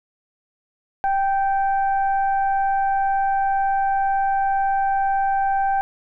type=tone with frequency modulation; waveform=sine; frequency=784 Hz; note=G5; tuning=in tune; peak=-17 dBFS; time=1.04-5.81 s; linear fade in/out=0 ms; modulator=773 Hz; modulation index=0.47; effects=none